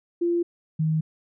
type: tone pair in turn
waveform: sine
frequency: 344.3 / 157.59 Hz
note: F4 / D#3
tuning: -25 / +22 cents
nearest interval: octave + major second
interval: 1353 cents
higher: first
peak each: -20 / -20 dBFS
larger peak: neither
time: 0.21-0.43 / 0.79-1.01 s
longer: neither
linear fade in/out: 10 ms
effects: none